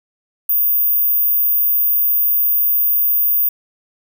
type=tone; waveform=sine; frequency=14917 Hz; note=A#9; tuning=in tune; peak=-12 dBFS; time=0.49-3.49 s; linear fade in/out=5 ms; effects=none